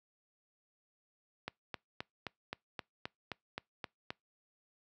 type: click train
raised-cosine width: 0.3 ms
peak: -22 dBFS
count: 11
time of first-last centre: 1.48-4.105 s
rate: 3.81 Hz
effects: noise-tail reverb RT60 0.2 s tail -26 dB re dry + high-pass 80 Hz 12 dB/octave